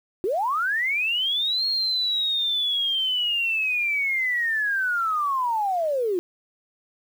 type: linear two-way sweep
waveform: sine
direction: up then down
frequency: 338.5 to 4290 to 338.5 Hz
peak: -21 dBFS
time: 0.24-6.19 s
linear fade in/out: 0 ms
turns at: 1.66 s
effects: 8-bit